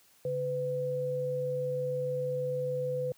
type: tone pair together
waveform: sine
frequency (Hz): 141.15 / 503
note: C#3 / B4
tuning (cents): +32 / +32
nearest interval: octave + minor seventh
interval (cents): 2200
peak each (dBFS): -37 / -30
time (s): 0.25-3.12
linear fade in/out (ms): 2
effects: white hiss -63 dBFS RMS until 3.17 s + high-pass 60 Hz 12 dB/octave